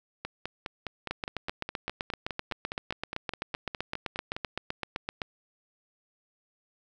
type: two click trains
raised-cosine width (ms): 0.3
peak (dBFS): -15 / -18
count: 33 / 21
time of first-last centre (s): 1.11-5.218 / 0.25-4.365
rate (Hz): 7.79 / 4.86
effects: none